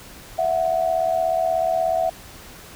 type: tone pair together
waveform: sine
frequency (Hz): 659.3 / 735.9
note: E5 / F#5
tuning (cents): 0 / -10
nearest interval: major second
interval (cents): 190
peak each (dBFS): -20 / -22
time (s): 0.38-2.1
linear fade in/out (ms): 10
effects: pink hiss -42 dBFS RMS until 2.75 s